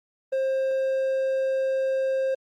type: tone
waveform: triangle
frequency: 531 Hz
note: C5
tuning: 25 cents sharp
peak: -20 dBFS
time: 0.32-2.35 s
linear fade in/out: 10 ms
effects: Opus 24 kbps